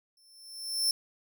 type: tone with exponential growth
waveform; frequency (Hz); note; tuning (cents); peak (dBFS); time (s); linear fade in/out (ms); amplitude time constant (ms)
sawtooth; 5350; E8; +25; -20; 0.17-0.91; 2; 160
effects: none